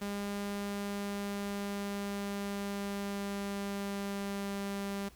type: tone with pitch glide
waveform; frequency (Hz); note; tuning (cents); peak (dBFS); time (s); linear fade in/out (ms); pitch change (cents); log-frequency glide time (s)
sawtooth; 202.1 to 198.97; G#3 to G3; -47 to +26; -31; 0.01-5.09; 10; -27; 0.44-4.85
effects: added 59 Hz sine -58 dBFS peak until 5.15 s + pink hiss -60 dBFS RMS until 5.15 s